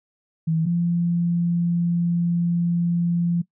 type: tone pair in turn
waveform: sine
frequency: 161.7 / 171.91 Hz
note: E3 / F3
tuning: -33 / -27 cents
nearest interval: minor second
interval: 106 cents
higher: second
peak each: -18 dBFS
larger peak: neither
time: 0.47-0.66 / 0.66-3.42 s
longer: second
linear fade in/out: 10 ms
effects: noise-tail reverb RT60 0.1 s tail -20 dB re dry